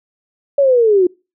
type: linear sweep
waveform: sine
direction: down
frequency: 573 to 349.2 Hz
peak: -8 dBFS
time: 0.58-1.07 s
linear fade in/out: 5 ms
effects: noise-tail reverb RT60 0.3 s tail -26 dB re dry